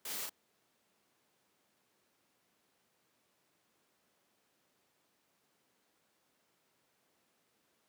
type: noise with echo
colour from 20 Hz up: white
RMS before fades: -42 dBFS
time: 0.05-0.26 s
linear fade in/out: 5 ms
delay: 36 ms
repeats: 1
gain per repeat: -2 dB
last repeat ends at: 0.296 s
effects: pink hiss -75 dBFS RMS until 7.88 s + high-pass 200 Hz 12 dB/octave